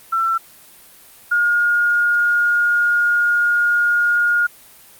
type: tone pair in turn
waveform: sine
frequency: 1343 / 1426.2 Hz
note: E6 / F6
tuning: +32 / +36 cents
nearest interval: minor second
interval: 104 cents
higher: second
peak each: -15 / -13 dBFS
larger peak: second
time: 0.12-0.38 / 1.31-4.47 s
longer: second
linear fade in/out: 10 ms
effects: white hiss -45 dBFS RMS until 4.99 s + Opus 32 kbps